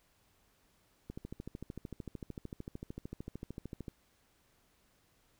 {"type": "click train", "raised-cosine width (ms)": 3, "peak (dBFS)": -29, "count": 38, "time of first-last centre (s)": [1.1, 3.882], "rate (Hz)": 13.3, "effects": ["pink hiss -71 dBFS RMS until 5.39 s"]}